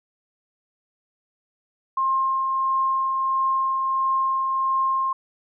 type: tone with tremolo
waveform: sine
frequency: 1063 Hz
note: C6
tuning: 27 cents sharp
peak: -18 dBFS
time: 1.97-5.13 s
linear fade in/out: 5 ms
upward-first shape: triangle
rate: 1.5 Hz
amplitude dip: 30%
effects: none